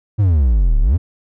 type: exponential two-way sweep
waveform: triangle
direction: down then up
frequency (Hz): 109.6 to 33.62 to 98.9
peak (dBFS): -8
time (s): 0.18-0.98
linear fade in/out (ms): 20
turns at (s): 0.8
effects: none